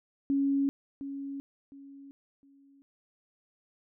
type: tone with echo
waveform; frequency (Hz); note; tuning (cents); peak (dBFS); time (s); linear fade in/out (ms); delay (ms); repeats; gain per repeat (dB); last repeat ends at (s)
sine; 277.2; C#4; 0; -24; 0.3-0.69; 0; 710; 3; -11; 2.82
effects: none